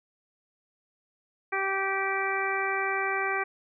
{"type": "harmonic tone", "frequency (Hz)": 388.7, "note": "G4", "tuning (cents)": -15, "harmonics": [1, 2, 3, 4, 5, 6], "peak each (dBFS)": [-33, -33, -33, -33, -33, -33], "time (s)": [1.52, 3.44], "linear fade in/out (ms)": 10, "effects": []}